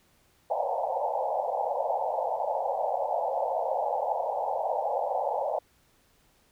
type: band-pass noise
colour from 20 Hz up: white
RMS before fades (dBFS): -29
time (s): 0.5-5.59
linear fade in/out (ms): 5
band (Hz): 500 to 900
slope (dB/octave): 96
effects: pink hiss -65 dBFS RMS until 6.51 s